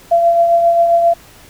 sine tone with tremolo, 681 Hz, F5, 44 cents flat, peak -6 dBFS, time 0.11-1.14 s, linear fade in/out 10 ms, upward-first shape triangle, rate 7.5 Hz, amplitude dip 45%, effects pink hiss -42 dBFS RMS until 1.49 s

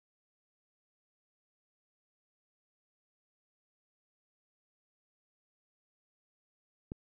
click, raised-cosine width 3 ms, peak -26 dBFS, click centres 6.919 s, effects none

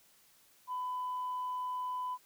sine tone, 1002 Hz, B5, 25 cents sharp, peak -33 dBFS, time 0.67-2.18 s, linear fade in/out 50 ms, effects tanh soft clip ceiling -31 dBFS + white hiss -65 dBFS RMS until 2.25 s

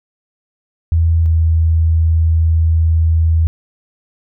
sine tone pair in turn, 82.41 / 81.28 Hz, E2 / E2, 0 / -24 cents, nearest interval unison, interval 24 cents, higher first, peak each -9 dBFS, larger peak neither, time 0.92-1.26 / 1.26-3.47 s, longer second, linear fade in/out 0 ms, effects none

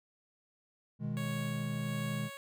triangle chord, G# minor, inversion first, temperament equal, 123.47 / 155.56 / 207.7 Hz, B2 / D#3 / G#3, 0 / 0 / 0 cents, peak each -36 dBFS, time 0.99-2.3 s, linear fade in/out 50 ms
10% pulse tone with tremolo, 554.4 Hz, C#5, in tune, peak -32 dBFS, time 1.17-2.37 s, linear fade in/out 0 ms, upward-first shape sine, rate 1.4 Hz, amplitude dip 40%
effects none

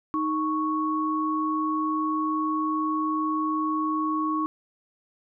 sine tone pair together, 311.1 / 1108.6 Hz, D#4 / C#6, 0 / 0 cents, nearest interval octave + minor seventh, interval 2200 cents, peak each -26 / -26 dBFS, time 0.14-4.46 s, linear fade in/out 0 ms, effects none

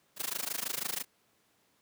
white noise with amplitude modulation, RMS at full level -32 dBFS, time 0.16-1.05 s, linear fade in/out 50 ms, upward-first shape sine, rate 26.1 Hz, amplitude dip 95%, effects pink hiss -70 dBFS RMS until 1.81 s + high-pass 150 Hz 12 dB/octave

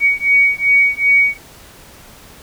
sine beating tone pair, 2246 / 2248.6 Hz, C#7 / C#7, +22 / +24 cents, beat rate 2.6 Hz, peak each -13 dBFS, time 0-1.38 s, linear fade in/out 50 ms, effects pink hiss -41 dBFS RMS until 2.42 s

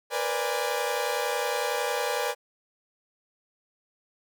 sawtooth tone cluster, 473.1 / 504 / 586 / 820 Hz, A#4 / B4 / D5 / G#5, +26 / +35 / -4 / -22 cents, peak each -28 dBFS, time 0.1-2.35 s, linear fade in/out 50 ms, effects none

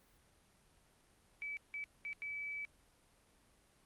sine tone bursts at uneven times, 2298 Hz, D7, 38 cents flat, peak -40 dBFS, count 4, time 1.42-1.57 / 1.74-1.84 / 2.05-2.13 / 2.22-2.65 s, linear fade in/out 0 ms, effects pink hiss -69 dBFS RMS until 3.85 s + Opus 32 kbps

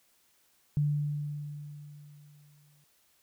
sine tone with exponential decay, 147 Hz, D3, 2 cents sharp, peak -23 dBFS, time 0.77-2.84 s, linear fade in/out 0 ms, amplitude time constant 450 ms, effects white hiss -68 dBFS RMS until 3.22 s

